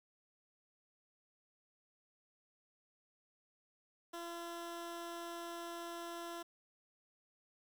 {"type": "tone", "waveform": "15% pulse", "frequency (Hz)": 340.7, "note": "F4", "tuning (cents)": -43, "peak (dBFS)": -37, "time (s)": [4.13, 6.43], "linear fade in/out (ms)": 10, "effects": ["11-bit"]}